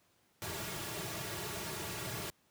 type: noise with comb filter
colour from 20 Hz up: pink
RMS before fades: -40 dBFS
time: 0.42-2.3 s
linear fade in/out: 0 ms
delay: 3.9 ms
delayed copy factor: -0.75
effects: pink hiss -71 dBFS RMS until 2.5 s + high-pass 100 Hz 12 dB/octave